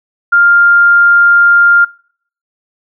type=tone; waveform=sine; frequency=1400 Hz; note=F6; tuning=4 cents sharp; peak=-4 dBFS; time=0.32-1.85 s; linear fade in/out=10 ms; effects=noise-tail reverb RT60 0.6 s tail -25 dB re dry